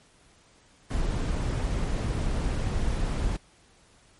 brown noise, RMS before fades -27 dBFS, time 0.9-3.37 s, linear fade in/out 10 ms, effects pink hiss -59 dBFS RMS until 4.19 s + MP3 48 kbps

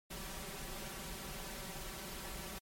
pink noise with comb filter, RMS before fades -45 dBFS, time 0.1-2.59 s, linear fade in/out 10 ms, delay 5.2 ms, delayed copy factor +0.75, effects MP3 64 kbps

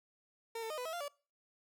30% pulse tone with pitch steps, 457 / 447 / 616 / 497.6 / 645 / 695 / 575 Hz, A#4 / A4 / D#5 / B4 / E5 / F5 / D5, -34 / +27 / -17 / +13 / -38 / -9 / -37 cents, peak -36 dBFS, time 0.55-1.082 s, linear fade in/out 5 ms, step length 76 ms, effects noise-tail reverb RT60 0.4 s tail -25 dB re dry

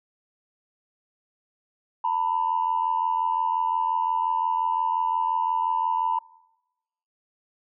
sine tone pair together, 902.1 / 987.8 Hz, A5 / B5, +43 / 0 cents, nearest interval major second, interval 157 cents, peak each -24 dBFS, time 2.04-6.19 s, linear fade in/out 5 ms, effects noise-tail reverb RT60 1.0 s tail -23 dB re dry + tanh soft clip ceiling -14 dBFS

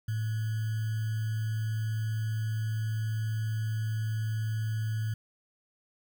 sine tone with sample-and-hold, 109.9 Hz, A2, 2 cents flat, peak -28 dBFS, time 0.08-5.14 s, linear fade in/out 5 ms, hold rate 1575 Hz, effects none

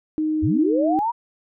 sine tone with pitch glide, 310 to 312 Hz, D#4 to D#4, -6 to +5 cents, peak -19 dBFS, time 0.18-0.99 s, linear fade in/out 0 ms, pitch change +11 cents, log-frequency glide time 0.69-0.83 s
sine linear sweep, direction up, 61.74 to 971 Hz, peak -19 dBFS, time 0.42-1.12 s, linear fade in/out 20 ms
effects none

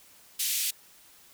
white band-pass noise, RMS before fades -29 dBFS, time 0.39-0.71 s, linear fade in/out 10 ms, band 2400 to 15000 Hz, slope 24 dB/octave, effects white hiss -56 dBFS RMS until 1.33 s

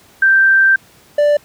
sine / triangle tone pair in turn, 1568 / 587.3 Hz, G6 / D5, 0 / 0 cents, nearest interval octave + perfect fourth, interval 1700 cents, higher first, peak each -7 dBFS, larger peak neither, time 0.22-0.76 / 1.18-1.37 s, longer first, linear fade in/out 5 ms, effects pink hiss -47 dBFS RMS until 1.44 s + high-pass 80 Hz 12 dB/octave

